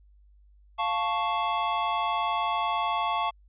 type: chord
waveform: square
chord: F augmented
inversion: none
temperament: equal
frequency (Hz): 698.5 / 880 / 1108.7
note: F5 / A5 / C#6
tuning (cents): 0 / 0 / 0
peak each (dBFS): -32 / -30 / -29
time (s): 0.78-3.31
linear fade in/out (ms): 20
effects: added 50 Hz sine -54 dBFS peak until 3.48 s + resampled to 8000 Hz